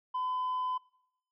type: tone with tanh clipping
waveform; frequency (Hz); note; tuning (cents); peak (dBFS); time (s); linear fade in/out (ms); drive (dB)
sine; 1012; B5; +42; -31; 0.14-0.78; 10; 1
effects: noise-tail reverb RT60 0.8 s tail -23 dB re dry